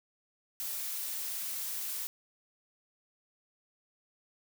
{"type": "noise", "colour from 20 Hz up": "blue", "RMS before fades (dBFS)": -37, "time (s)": [0.6, 2.07], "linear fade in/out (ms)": 0, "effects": []}